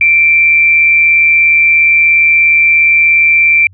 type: tone with amplitude modulation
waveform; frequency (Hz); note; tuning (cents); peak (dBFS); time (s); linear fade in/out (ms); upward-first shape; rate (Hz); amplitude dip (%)
sine; 2349; D7; 0; -3; 0.01-3.67; 2; sine; 157; 35
effects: added 94 Hz sine -37 dBFS peak until 3.73 s